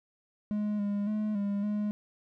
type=tone with pitch steps; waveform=triangle; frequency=209.4 / 203.4 / 212.9 / 201.7 / 208.8 Hz; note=G#3 / G#3 / G#3 / G3 / G#3; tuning=+15 / -36 / +43 / +50 / +10 cents; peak=-26 dBFS; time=0.51-1.91 s; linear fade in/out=0 ms; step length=280 ms; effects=none